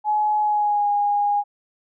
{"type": "tone with pitch glide", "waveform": "sine", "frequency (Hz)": [846, 820], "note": ["G#5", "G#5"], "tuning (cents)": [32, -22], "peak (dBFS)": -17, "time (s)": [0.04, 1.44], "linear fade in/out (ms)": 50, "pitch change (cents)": -54, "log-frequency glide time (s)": [0.4, 0.89], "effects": []}